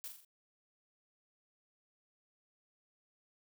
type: noise with echo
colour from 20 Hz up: blue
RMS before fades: -44 dBFS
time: 0.04-0.08 s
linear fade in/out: 0 ms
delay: 42 ms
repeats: 4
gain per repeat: -5 dB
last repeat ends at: 0.248 s
effects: none